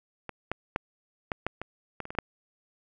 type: clicks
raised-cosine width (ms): 0.5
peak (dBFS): -21 / -14 / -12 / -14 / -13 / -20 / -19 / -25 / -21 / -28 / -9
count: 11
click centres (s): 0.293 / 0.516 / 0.761 / 1.318 / 1.466 / 1.616 / 2.003 / 2.054 / 2.105 / 2.151 / 2.187
effects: none